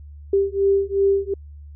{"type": "beating tone pair", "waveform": "sine", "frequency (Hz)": [393, 395.7], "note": ["G4", "G4"], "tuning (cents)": [4, 16], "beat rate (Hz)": 2.7, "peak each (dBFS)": -19, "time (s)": [0.33, 1.34], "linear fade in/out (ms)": 5, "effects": ["added 73 Hz sine -37 dBFS peak until 1.75 s"]}